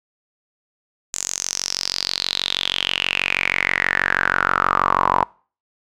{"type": "tone with band-pass filter sweep", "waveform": "sawtooth", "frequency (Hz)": 46.25, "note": "F#1", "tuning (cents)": 0, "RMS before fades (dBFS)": -21, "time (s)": [1.13, 5.24], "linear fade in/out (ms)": 10, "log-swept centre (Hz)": [7200, 960], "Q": 7, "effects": ["noise-tail reverb RT60 0.4 s tail -25 dB re dry"]}